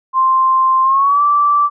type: tone with pitch glide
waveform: sine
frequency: 1050 to 1165 Hz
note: C6 to D6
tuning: +6 to -14 cents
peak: -9 dBFS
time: 0.13-1.7 s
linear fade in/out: 50 ms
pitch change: +180 cents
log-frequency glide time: 0.83-1.22 s
effects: none